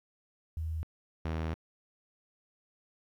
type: tone pair in turn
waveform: sine / sawtooth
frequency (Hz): 80.1 / 80.1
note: E2 / E2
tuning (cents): -49 / -49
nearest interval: unison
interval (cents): 0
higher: neither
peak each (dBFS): -32 / -28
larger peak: second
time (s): 0.57-0.83 / 1.25-1.54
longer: second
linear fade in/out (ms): 0
effects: low-pass 3000 Hz 12 dB/octave + 11-bit